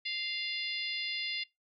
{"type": "harmonic tone", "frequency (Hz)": 697, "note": "F5", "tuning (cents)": -4, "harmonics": [3, 4, 5, 6, 7], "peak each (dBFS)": [-38, -39, -40, -41, -41], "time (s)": [0.05, 1.44], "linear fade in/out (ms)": 10, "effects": ["noise-tail reverb RT60 0.2 s tail -23 dB re dry"]}